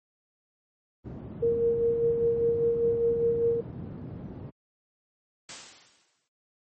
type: low-pass noise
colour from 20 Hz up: white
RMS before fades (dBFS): -38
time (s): 1.04-4.51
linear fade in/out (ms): 20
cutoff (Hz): 200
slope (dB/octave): 12
type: tone with tremolo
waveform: sine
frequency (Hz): 466.2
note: A#4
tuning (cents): 0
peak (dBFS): -20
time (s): 1.42-3.61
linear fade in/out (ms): 10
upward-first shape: sine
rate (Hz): 5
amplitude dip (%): 45
type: noise with exponential decay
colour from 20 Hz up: white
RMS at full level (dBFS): -37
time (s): 5.49-6.28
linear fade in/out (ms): 2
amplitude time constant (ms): 170
effects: high-pass 80 Hz 12 dB/octave + MP3 32 kbps